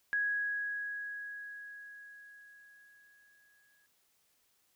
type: tone with exponential decay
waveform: sine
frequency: 1661.2 Hz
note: G#6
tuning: in tune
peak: -28 dBFS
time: 0.13-3.86 s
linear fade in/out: 0 ms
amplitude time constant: 810 ms
effects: white hiss -73 dBFS RMS until 4.75 s